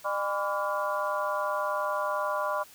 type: harmonic tone with a mistuned harmonic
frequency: 201.3 Hz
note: G3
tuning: 46 cents sharp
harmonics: 3 / 4 / 5 / 6 / 7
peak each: -31 / -38 / -32 / -33 / -36 dBFS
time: 0.04-2.64 s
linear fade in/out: 20 ms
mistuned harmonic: 6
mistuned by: -86 cents
effects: white hiss -53 dBFS RMS until 2.74 s